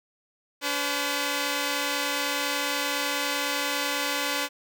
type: tone pair together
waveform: 5% pulse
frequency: 286.1 / 508.2 Hz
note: D4 / B4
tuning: -45 / +49 cents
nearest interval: minor seventh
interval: 994 cents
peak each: -17 dBFS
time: 0.61-4.49 s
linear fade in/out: 50 ms
effects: none